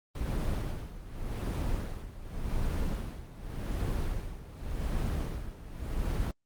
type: noise with tremolo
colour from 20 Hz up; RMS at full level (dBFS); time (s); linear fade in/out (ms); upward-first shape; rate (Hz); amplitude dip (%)
brown; -30; 0.15-6.31; 2; sine; 0.87; 80
effects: Opus 24 kbps